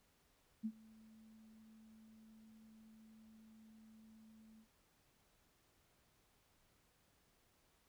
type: tone with ADSR envelope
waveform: sine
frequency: 220 Hz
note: A3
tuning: in tune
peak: -36 dBFS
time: 0.63-4.67 s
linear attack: 25 ms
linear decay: 58 ms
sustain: -24 dB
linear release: 72 ms
effects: pink hiss -75 dBFS RMS until 7.88 s